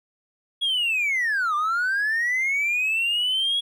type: linear two-way sweep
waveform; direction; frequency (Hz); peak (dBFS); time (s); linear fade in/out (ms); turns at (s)
triangle; down then up; 3349 to 1174.7 to 3349; -18; 0.61-3.61; 20; 1.55
effects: tanh soft clip ceiling -16 dBFS